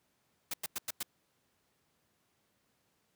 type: noise bursts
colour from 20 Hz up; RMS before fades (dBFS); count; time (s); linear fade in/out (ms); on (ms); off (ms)
white; -36; 5; 0.51-1.03; 5; 28; 95
effects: pink hiss -75 dBFS RMS until 3.15 s + high-pass 100 Hz 12 dB/octave

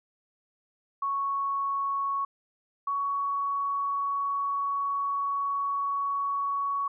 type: tone pair in turn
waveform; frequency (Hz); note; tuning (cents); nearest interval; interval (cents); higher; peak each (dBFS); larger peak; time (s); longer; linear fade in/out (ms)
sine; 1108.7 / 1119.6; C#6 / C#6; 0 / +17; unison; 17; second; -26; neither; 1.02-2.25 / 2.87-6.88; second; 5
effects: none

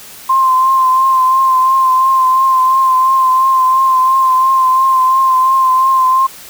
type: tone with vibrato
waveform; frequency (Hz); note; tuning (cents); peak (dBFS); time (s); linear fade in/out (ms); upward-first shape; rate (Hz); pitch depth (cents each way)
sine; 1046.5; C6; 0; -7; 0.29-6.27; 10; triangle; 2.9; 34
effects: white hiss -34 dBFS RMS until 6.49 s

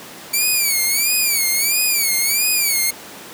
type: tone with vibrato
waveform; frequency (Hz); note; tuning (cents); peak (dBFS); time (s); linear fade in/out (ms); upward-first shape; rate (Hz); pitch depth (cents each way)
5% pulse; 2297; D7; -39; -6; 0.33-2.91; 10; sine; 1.5; 140
effects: pink hiss -36 dBFS RMS until 3.33 s + high-pass 200 Hz 12 dB/octave

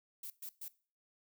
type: noise bursts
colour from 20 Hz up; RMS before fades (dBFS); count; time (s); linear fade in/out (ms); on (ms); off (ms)
violet; -45; 3; 0.23-0.683; 5; 71; 120
effects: noise-tail reverb RT60 0.4 s tail -20 dB re dry

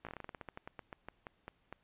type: slowing click train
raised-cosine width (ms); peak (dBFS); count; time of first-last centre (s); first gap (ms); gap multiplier
0.5; -29; 20; 0.05-1.726; 17; 1.16
effects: pink hiss -74 dBFS RMS until 1.83 s + resampled to 8000 Hz

